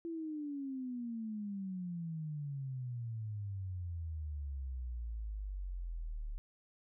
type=exponential sweep; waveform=sine; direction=down; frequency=338.2 to 35.78 Hz; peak=-38 dBFS; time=0.05-6.38 s; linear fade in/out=0 ms; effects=none